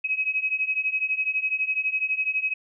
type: beating tone pair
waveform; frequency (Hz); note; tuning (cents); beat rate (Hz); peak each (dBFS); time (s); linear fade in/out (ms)
sine; 2539 / 2551; D#7 / D#7; +34 / +43; 12; -27 / -25; 0.04-2.54; 10
effects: none